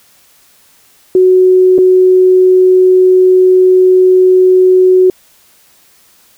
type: tone with dropouts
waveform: sine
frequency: 370 Hz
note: F#4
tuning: in tune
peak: -3 dBFS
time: 1.15-5.1 s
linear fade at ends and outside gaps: 2 ms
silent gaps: 1.781-1.786 s
effects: white hiss -47 dBFS RMS until 6.37 s